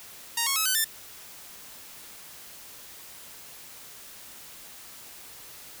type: tone with pitch steps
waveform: 5% pulse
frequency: 932.3 / 1096 / 1288.4 / 1514.5 / 1780.4 Hz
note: A#5 / C#6 / E6 / F#6 / A6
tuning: 0 / -20 / -40 / +40 / +20 cents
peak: -12 dBFS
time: 0.37-0.845 s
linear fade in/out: 5 ms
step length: 95 ms
effects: white hiss -46 dBFS RMS until 5.8 s